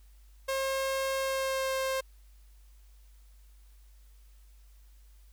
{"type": "tone with pitch glide", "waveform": "sawtooth", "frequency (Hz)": [536, 529.8], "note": ["C5", "C5"], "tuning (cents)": [42, 22], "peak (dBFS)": -25, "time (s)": [0.48, 2.01], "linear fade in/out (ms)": 10, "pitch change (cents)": -20, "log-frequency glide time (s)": [1.18, 1.74], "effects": ["added 50 Hz sine -53 dBFS peak until 5.32 s", "white hiss -68 dBFS RMS until 5.32 s"]}